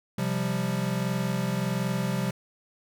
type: chord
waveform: square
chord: C suspended fourth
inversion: none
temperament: equal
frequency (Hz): 130.81 / 174.61 / 196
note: C3 / F3 / G3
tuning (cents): 0 / 0 / 0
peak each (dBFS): -31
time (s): 0.18-2.31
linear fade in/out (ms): 5
effects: none